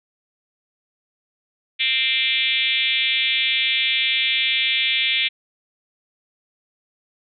sine tone with frequency modulation, 2872 Hz, F7, 48 cents sharp, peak -17 dBFS, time 1.79-5.29 s, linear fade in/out 20 ms, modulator 259 Hz, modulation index 3.1, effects none

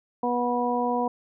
harmonic tone, 243.8 Hz, B3, 22 cents flat, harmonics 1 / 2 / 3 / 4, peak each -28 / -28 / -28 / -28 dBFS, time 0.23-1.08 s, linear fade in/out 5 ms, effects none

